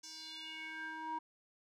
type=tone with band-pass filter sweep; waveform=square; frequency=317.4 Hz; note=D#4; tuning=35 cents sharp; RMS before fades=-45 dBFS; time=0.03-1.19 s; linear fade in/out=10 ms; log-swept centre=6100 to 890 Hz; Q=4.1; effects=none